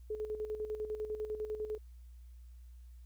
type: tone with tremolo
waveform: sine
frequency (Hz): 428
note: A4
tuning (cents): -48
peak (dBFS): -34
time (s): 0.1-1.78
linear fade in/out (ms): 5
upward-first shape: square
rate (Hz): 10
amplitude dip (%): 60
effects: added 60 Hz sine -50 dBFS peak until 3.05 s + white hiss -75 dBFS RMS until 3.05 s